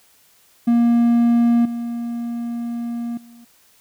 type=tone with level steps; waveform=triangle; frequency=235.7 Hz; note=A#3; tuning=19 cents sharp; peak=-10 / -21 / -40 dBFS; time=0.67-3.45 s; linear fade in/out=10 ms; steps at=1.65 / 3.17 s; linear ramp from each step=5 ms; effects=white hiss -55 dBFS RMS until 3.8 s